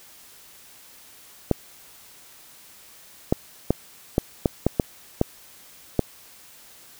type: clicks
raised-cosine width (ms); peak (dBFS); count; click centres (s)
2; -4; 9; 1.513 / 3.325 / 3.706 / 4.181 / 4.458 / 4.666 / 4.798 / 5.214 / 5.993
effects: white hiss -49 dBFS RMS until 6.99 s